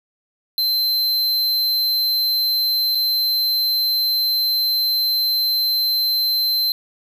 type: tone with dropouts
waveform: square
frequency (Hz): 4100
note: C8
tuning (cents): -36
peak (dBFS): -17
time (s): 0.58-6.72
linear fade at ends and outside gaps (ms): 1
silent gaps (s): 2.949-2.953
effects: 8-bit